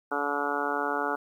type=harmonic tone; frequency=144 Hz; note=D3; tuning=34 cents flat; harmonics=2 / 3 / 4 / 5 / 6 / 7 / 8 / 9 / 10; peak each=-36 / -34 / -37 / -35 / -33 / -39 / -36 / -35 / -33 dBFS; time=0.11-1.16 s; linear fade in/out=10 ms; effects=10-bit